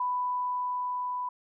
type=tone with level ramp; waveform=sine; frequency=993 Hz; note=B5; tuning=9 cents sharp; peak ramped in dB=-26 to -30 dBFS; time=0-1.29 s; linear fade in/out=5 ms; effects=none